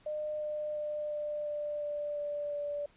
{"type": "tone with pitch steps", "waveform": "sine", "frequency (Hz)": [606, 602.5, 599, 595.6, 592.2, 588.7, 585.4, 582], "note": ["D#5", "D5", "D5", "D5", "D5", "D5", "D5", "D5"], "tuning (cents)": [-46, 44, 34, 24, 14, 4, -6, -16], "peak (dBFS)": -33, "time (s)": [0.06, 2.86], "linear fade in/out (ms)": 5, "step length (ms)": 350, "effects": ["pink hiss -64 dBFS RMS until 2.96 s", "resampled to 8000 Hz"]}